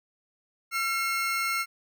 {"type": "tone pair together", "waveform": "40% pulse", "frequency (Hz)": [1360.7, 2160], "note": ["F6", "C#7"], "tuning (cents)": [-45, -45], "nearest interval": "minor sixth", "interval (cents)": 800, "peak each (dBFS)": -28, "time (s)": [0.71, 1.66], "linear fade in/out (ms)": 50, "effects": []}